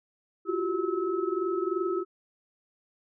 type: tone cluster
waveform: sine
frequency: 343.2 / 363.6 / 386.4 / 1295 Hz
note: F4 / F#4 / G4 / E6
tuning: -30 / -30 / -25 / -31 cents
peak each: -31 / -31 / -31 / -35 dBFS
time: 0.45-2.05 s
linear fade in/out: 50 ms
effects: none